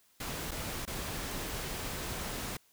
pink noise with dropouts, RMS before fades -38 dBFS, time 0.2-2.57 s, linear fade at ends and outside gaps 5 ms, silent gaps 0.51-0.515 / 0.854-0.875 s, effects white hiss -67 dBFS RMS until 2.72 s

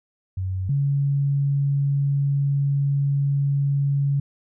sine tone pair in turn, 93.7 / 140.39 Hz, F#2 / C#3, +22 / +22 cents, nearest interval perfect fifth, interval 700 cents, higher second, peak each -23 / -18 dBFS, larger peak second, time 0.37-0.69 / 0.69-4.2 s, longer second, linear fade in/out 5 ms, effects none

